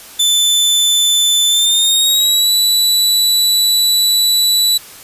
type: tone with pitch glide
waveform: sawtooth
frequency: 3520 to 3951 Hz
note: A7 to B7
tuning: 0 to 0 cents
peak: -7 dBFS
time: 0.19-4.78 s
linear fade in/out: 10 ms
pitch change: +200 cents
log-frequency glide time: 1.48-2.51 s
effects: white hiss -36 dBFS RMS until 5.03 s + resampled to 32000 Hz